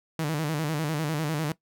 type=tone with vibrato; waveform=sawtooth; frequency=153.8 Hz; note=D#3; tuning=20 cents flat; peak=-22 dBFS; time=0.19-1.52 s; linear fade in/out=2 ms; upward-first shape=square; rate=10 Hz; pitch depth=82 cents each way; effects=noise-tail reverb RT60 0.1 s tail -18 dB re dry